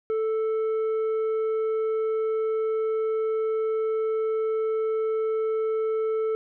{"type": "tone with tanh clipping", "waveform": "triangle", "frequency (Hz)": 440, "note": "A4", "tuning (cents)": 0, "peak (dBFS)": -24, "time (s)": [0.1, 6.35], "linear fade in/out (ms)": 0, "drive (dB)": 10, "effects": []}